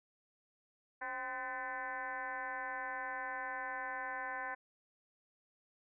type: tone with frequency modulation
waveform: sine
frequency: 1276 Hz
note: D#6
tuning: 43 cents sharp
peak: -38 dBFS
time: 1.01-4.55 s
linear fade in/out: 10 ms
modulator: 249 Hz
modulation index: 2.6
effects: none